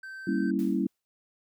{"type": "tone", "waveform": "triangle", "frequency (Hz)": 1551, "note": "G6", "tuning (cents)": -19, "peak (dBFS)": -37, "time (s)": [0.03, 0.51], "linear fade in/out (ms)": 5}
{"type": "chord", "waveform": "sine", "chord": "G diminished seventh", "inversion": "none", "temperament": "equal", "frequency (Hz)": [196, 233.1, 277.2, 329.6], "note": ["G3", "Bb3", "Db4", "Fb4"], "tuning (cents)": [0, 0, 0, 0], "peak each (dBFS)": [-29, -31, -30, -30], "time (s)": [0.27, 0.87], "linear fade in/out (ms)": 5}
{"type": "noise with exponential decay", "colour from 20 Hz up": "white", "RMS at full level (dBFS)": -49, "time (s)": [0.59, 1.05], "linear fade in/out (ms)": 0, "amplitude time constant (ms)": 98}
{"effects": []}